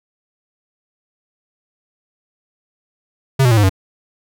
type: tone with pitch steps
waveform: square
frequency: 134.5 / 123.34 / 113.1 / 103.71 / 95.11 Hz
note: C3 / B2 / A2 / G#2 / F#2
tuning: +48 / -2 / +48 / -2 / +48 cents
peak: -10 dBFS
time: 3.39-3.695 s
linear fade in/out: 10 ms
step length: 61 ms
effects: none